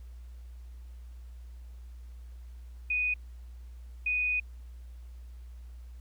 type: tone bursts at uneven times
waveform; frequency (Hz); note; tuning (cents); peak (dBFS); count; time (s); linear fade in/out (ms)
sine; 2484; D#7; -3; -26; 2; 2.9-3.14 / 4.06-4.4; 5
effects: added 60 Hz sine -43 dBFS peak until 6 s + pink hiss -67 dBFS RMS until 6 s